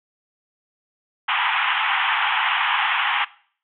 pink band-pass noise, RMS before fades -21 dBFS, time 1.28-3.25 s, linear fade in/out 10 ms, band 780 to 3300 Hz, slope 96 dB/octave, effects noise-tail reverb RT60 0.5 s tail -20 dB re dry

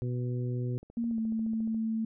harmonic tone, 123.47 Hz, B2, in tune, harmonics 1 / 2 / 3 / 4, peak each -30 / -39 / -40 / -46 dBFS, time 0.02-0.78 s, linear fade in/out 0 ms
click train, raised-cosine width 2 ms, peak -37 dBFS, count 14, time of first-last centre 0.83-1.745 s, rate 14.2 Hz
sine tone with pitch glide, 233.1 to 222.7 Hz, A#3 to A3, 0 to +21 cents, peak -28 dBFS, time 0.97-2.05 s, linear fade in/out 5 ms, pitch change -79 cents, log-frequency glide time 1.1-1.18 s
effects none

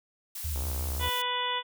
blue noise, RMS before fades -38 dBFS, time 0.35-1.22 s, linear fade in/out 5 ms
sine tone with vibrato, 73.6 Hz, D2, 4 cents sharp, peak -30 dBFS, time 0.44-1.09 s, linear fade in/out 10 ms, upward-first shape square, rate 5.5 Hz, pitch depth 77 cents each way
click train, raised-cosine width 1 ms, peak -28 dBFS, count 35, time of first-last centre 0.56-1.09 s, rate 64.1 Hz
harmonic tone, 493.9 Hz, B4, in tune, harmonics 1 / 2 / 3 / 4 / 5 / 6 / 7, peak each -39 / -31 / -40 / -37 / -42 / -35 / -34 dBFS, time 0.99-1.63 s, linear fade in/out 50 ms
effects none

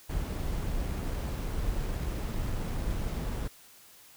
brown noise with sample-and-hold, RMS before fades -32 dBFS, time 0.09-3.48 s, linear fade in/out 10 ms, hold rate 8820 Hz, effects white hiss -55 dBFS RMS until 4.16 s

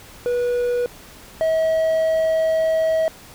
triangle tone pair in turn, 486.7 / 642.2 Hz, B4 / E5, -25 / -45 cents, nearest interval perfect fourth, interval 480 cents, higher second, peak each -16 / -14 dBFS, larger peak second, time 0.26-0.86 / 1.41-3.08 s, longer second, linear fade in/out 0 ms, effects pink hiss -43 dBFS RMS until 3.34 s

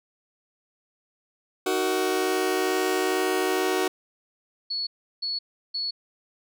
sawtooth chord, D# minor, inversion none, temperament just, 311.1 / 373.4 / 466.7 Hz, D#4 / F#4 / A#4, 0 / +16 / +2 cents, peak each -26 / -20 / -26 dBFS, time 1.66-3.88 s, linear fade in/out 5 ms
sine tone bursts, 4396 Hz, C#8, 15 cents flat, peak -26 dBFS, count 3, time 4.7-5.91 s, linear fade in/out 10 ms, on 170 ms, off 350 ms
effects none

